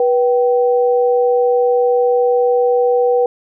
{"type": "tone pair together", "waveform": "sine", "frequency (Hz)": [487.4, 773.7], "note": ["B4", "G5"], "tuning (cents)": [-23, -23], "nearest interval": "minor sixth", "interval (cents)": 800, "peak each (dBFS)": [-11, -19], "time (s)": [0, 3.26], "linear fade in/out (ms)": 2, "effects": []}